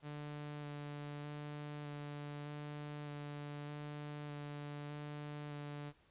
sawtooth tone with vibrato, 146.83 Hz, D3, in tune, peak -40 dBFS, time 0.02-5.93 s, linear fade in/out 50 ms, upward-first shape square, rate 0.82 Hz, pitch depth 10 cents each way, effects pink hiss -70 dBFS RMS until 6.1 s + resampled to 8000 Hz

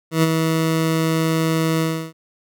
20% pulse tone with ADSR envelope, 161.4 Hz, E3, 36 cents flat, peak -7 dBFS, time 0.11-2.13 s, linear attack 120 ms, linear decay 29 ms, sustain -5 dB, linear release 320 ms, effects none

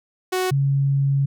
sawtooth / sine tone pair in turn, 370 / 138.59 Hz, F#4 / C#3, 0 / 0 cents, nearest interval octave + perfect fourth, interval 1700 cents, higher first, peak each -16 dBFS, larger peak neither, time 0.32-0.51 / 0.51-1.26 s, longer second, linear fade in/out 10 ms, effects none

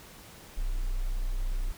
sine tone, 31.17 Hz, B0, 17 cents sharp, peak -25 dBFS, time 0.57-1.72 s, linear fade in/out 10 ms, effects tanh soft clip ceiling -25 dBFS + pink hiss -50 dBFS RMS until 1.77 s

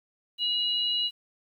sine tone pair together, 2887 / 3962 Hz, F#7 / B7, -43 / +5 cents, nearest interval perfect fourth, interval 548 cents, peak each -26 / -29 dBFS, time 0.38-1.11 s, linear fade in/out 50 ms, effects 10-bit

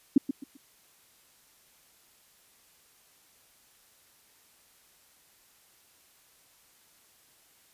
sine tone with echo, 275.6 Hz, C#4, 10 cents flat, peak -14 dBFS, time 0.16-0.18 s, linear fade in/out 5 ms, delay 130 ms, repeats 3, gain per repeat -11 dB, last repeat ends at 0.57 s, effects white hiss -62 dBFS RMS until 7.73 s + resampled to 32000 Hz

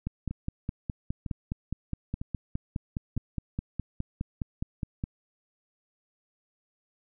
two click trains, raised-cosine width 5 ms, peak -18 / -22 dBFS, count 25 / 4, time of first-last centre 0.07-5.039 / 0.31-3.167 s, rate 4.83 / 1.05 Hz, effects none

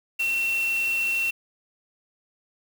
sine tone in noise, 2713 Hz, E7, 49 cents sharp, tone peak -22 dBFS, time 0.19-1.31 s, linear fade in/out 10 ms, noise white, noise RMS -38 dBFS, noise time 0.19-1.31 s, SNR +13 dB, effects none

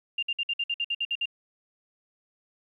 sine tone bursts, 2794 Hz, F7, in tune, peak -25 dBFS, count 11, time 0.18-1.257 s, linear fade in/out 5 ms, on 47 ms, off 56 ms, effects 11-bit

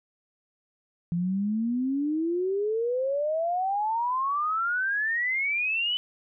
sine exponential sweep, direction up, 168.3 to 3029 Hz, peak -24 dBFS, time 1.12-5.97 s, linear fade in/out 0 ms, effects none

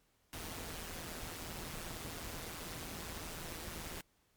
pink noise with amplitude modulation, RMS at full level -42 dBFS, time 0.33-4.01 s, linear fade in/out 2 ms, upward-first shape sine, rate 163 Hz, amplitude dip 60%, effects pink hiss -74 dBFS RMS until 4.36 s + MP3 96 kbps

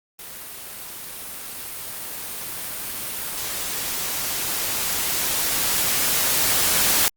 white noise with level ramp, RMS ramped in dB -37 to -18 dBFS, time 0.19-7.08 s, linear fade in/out 0 ms, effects Opus 32 kbps

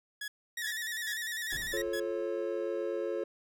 sawtooth tone bursts, 1681 Hz, G#6, 20 cents sharp, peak -33 dBFS, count 5, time 0.21-2 s, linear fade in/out 5 ms, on 70 ms, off 360 ms
sawtooth tone with vibrato, 1820 Hz, A#6, 42 cents flat, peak -31 dBFS, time 0.57-1.82 s, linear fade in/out 5 ms, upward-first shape square, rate 10 Hz, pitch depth 65 cents each way
brown noise with exponential decay, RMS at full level -40 dBFS, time 1.52-2.35 s, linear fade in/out 5 ms, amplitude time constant 180 ms
triangle chord, F augmented, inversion none, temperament just, 349.2 / 436.5 / 545.7 Hz, F4 / A4 / C#5, 0 / -14 / -27 cents, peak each -34 dBFS, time 1.73-3.24 s, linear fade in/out 5 ms
effects none

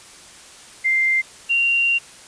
sine tone pair in turn, 2093 / 2765 Hz, C7 / F7, 0 / -18 cents, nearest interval perfect fourth, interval 482 cents, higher second, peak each -15 dBFS, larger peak neither, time 0.84-1.22 / 1.49-1.99 s, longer second, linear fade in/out 20 ms, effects white hiss -43 dBFS RMS until 2.27 s + resampled to 22050 Hz

